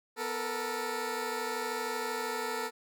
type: tone cluster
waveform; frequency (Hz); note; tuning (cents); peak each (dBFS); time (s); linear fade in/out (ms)
15% pulse; 247.9 / 442.5 / 475.2; B3 / A4 / A#4; +7 / +10 / +33; -36 / -28 / -32; 0.16-2.71; 50
effects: none